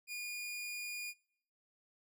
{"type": "tone", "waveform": "sawtooth", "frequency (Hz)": 2435, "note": "D#7", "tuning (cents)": -38, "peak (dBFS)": -37, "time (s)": [0.07, 1.14], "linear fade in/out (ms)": 50, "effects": ["noise-tail reverb RT60 0.7 s tail -24 dB re dry"]}